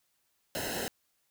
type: noise with comb filter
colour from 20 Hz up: pink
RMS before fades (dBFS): -35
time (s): 0.55-0.88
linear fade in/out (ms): 0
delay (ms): 0.86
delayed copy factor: -0.95
effects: white hiss -75 dBFS RMS until 1.3 s